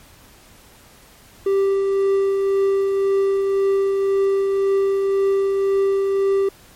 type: tone with tremolo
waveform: triangle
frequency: 392 Hz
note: G4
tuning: in tune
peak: -12 dBFS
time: 1.46-6.49 s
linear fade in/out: 5 ms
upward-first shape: triangle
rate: 1.9 Hz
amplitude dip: 30%
effects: pink hiss -48 dBFS RMS until 6.75 s + MP3 64 kbps